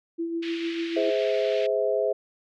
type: tone with tremolo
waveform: sine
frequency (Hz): 334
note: E4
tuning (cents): +23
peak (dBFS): -25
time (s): 0.18-1.11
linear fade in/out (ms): 20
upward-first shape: sine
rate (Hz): 6.7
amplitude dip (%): 40
type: band-pass noise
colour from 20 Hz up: pink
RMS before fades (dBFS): -39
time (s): 0.42-1.67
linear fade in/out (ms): 10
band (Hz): 2000 to 3700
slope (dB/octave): 24
type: chord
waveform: sine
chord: Ab augmented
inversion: none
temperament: just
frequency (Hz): 415.3 / 519.1 / 648.9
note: Ab4 / C5 / E5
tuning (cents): 0 / -14 / -27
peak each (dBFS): -26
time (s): 0.96-2.13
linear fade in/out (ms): 10
effects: none